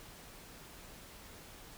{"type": "silence", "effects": ["pink hiss -53 dBFS RMS until 1.77 s"]}